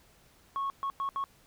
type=tone bursts at uneven times; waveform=sine; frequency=1100 Hz; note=C#6; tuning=14 cents flat; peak=-28 dBFS; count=4; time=0.56-0.7 / 0.83-0.9 / 1-1.09 / 1.16-1.24 s; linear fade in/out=0 ms; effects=tanh soft clip ceiling -27 dBFS + pink hiss -62 dBFS RMS until 1.46 s

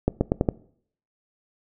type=accelerating click train; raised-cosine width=2 ms; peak=-6 dBFS; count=5; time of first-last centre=0.08-0.488 s; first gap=130 ms; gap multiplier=0.84; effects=noise-tail reverb RT60 0.6 s tail -21 dB re dry

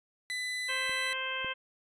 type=tone; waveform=30% pulse; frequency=2000 Hz; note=B6; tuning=21 cents sharp; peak=-30 dBFS; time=0.3-1.13 s; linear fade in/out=0 ms
type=harmonic tone; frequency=523.3 Hz; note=C5; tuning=in tune; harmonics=1 / 2 / 3 / 4 / 5 / 6; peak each=-43 / -40 / -38 / -40 / -38 / -39 dBFS; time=0.68-1.54 s; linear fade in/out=20 ms
type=clicks; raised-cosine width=2 ms; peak=-36 / -31 dBFS; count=2; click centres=0.895 / 1.446 s
effects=resampled to 22050 Hz

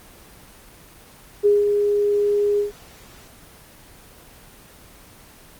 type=tone with ADSR envelope; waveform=sine; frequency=410.9 Hz; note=G#4; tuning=18 cents flat; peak=-11 dBFS; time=1.43-2.72 s; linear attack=28 ms; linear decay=180 ms; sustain=-5 dB; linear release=130 ms; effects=pink hiss -46 dBFS RMS until 5.59 s + Opus 24 kbps

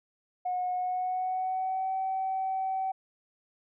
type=tone with pitch glide; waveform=sine; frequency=727 to 763.1 Hz; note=F#5 to G5; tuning=-31 to -47 cents; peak=-27 dBFS; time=0.45-2.92 s; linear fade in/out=10 ms; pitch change=+84 cents; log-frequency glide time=0.73-1.95 s; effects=tanh soft clip ceiling -23 dBFS

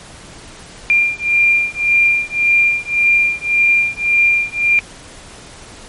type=beating tone pair; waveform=sine; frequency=2391 / 2392.8 Hz; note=D7 / D7; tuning=+30 / +32 cents; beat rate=1.8 Hz; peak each=-14 dBFS; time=0.9-4.79 s; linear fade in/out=0 ms; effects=pink hiss -37 dBFS RMS until 5.88 s + MP3 48 kbps

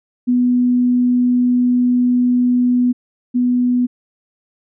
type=tone pair in turn; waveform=sine; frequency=246.9 / 246.9 Hz; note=B3 / B3; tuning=0 / 0 cents; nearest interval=unison; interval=0 cents; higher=neither; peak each=-11 / -12 dBFS; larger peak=first; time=0.27-2.93 / 3.34-3.87 s; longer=first; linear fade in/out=20 ms; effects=none

